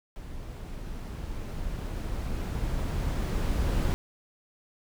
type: noise with level ramp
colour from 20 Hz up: brown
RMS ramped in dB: -40 to -25 dBFS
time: 0.16-3.94 s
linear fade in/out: 0 ms
effects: none